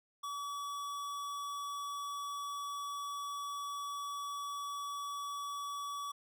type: tone with hard clipping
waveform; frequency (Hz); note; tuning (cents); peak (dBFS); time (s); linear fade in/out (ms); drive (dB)
sine; 1141; C#6; +50; -40; 0.23-6.12; 10; 18
effects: none